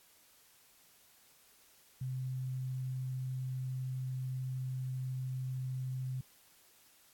sine tone, 129.5 Hz, C3, 17 cents flat, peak -35 dBFS, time 2.01-6.21 s, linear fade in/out 5 ms, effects white hiss -64 dBFS RMS until 7.13 s + AAC 64 kbps

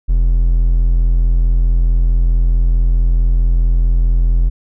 triangle tone, 42.3 Hz, E1, 45 cents sharp, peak -7 dBFS, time 0.08-4.5 s, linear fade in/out 20 ms, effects none

